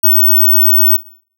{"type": "tone", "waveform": "sine", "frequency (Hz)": 15804, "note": "B9", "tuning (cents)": 0, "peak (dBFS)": -5, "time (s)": [0.03, 0.97], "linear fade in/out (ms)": 10, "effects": ["noise-tail reverb RT60 0.5 s tail -18 dB re dry"]}